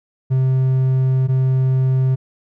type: tone pair in turn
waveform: triangle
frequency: 130.81 / 130.81 Hz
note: C3 / C3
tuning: 0 / 0 cents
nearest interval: unison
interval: 0 cents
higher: neither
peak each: -11 dBFS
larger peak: neither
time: 0.3-1.28 / 1.28-2.16 s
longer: first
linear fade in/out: 20 ms
effects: none